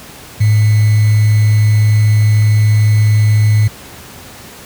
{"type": "tone with sample-and-hold", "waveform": "sine", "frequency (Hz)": 106.8, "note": "G#2", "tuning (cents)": 49, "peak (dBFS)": -6, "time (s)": [0.4, 3.68], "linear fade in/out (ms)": 10, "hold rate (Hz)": 2100, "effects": ["pink hiss -34 dBFS RMS until 4.65 s", "high-pass 60 Hz 12 dB/octave"]}